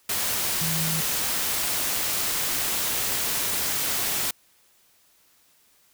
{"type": "tone in noise", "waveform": "sine", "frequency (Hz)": 161.1, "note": "E3", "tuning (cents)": -39, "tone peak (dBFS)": -28, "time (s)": [0.61, 1.01], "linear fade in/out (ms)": 5, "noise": "white", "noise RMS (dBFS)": -26, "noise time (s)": [0.09, 4.31], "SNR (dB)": -5, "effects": ["white hiss -61 dBFS RMS until 5.93 s"]}